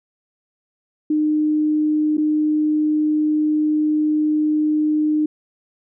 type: tone with dropouts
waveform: sine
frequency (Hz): 304.8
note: D#4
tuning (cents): -36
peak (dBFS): -15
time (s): 1.1-5.26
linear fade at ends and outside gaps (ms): 5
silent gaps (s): 2.171-2.179
effects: none